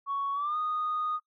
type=tone with pitch glide; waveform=sine; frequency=1114 to 1236.1 Hz; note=C#6 to D#6; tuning=+8 to -12 cents; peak=-27 dBFS; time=0.06-1.2 s; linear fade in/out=50 ms; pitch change=+180 cents; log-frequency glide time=0.33-0.57 s; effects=noise-tail reverb RT60 0.1 s tail -20 dB re dry + tanh soft clip ceiling -24 dBFS